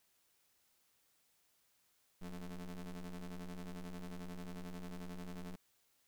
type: ring-modulated tone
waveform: 40% pulse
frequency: 87.7 Hz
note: F2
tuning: 8 cents sharp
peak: -40 dBFS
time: 2.21-5.56 s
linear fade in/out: 10 ms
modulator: 93.3 Hz
effects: white hiss -75 dBFS RMS until 6.07 s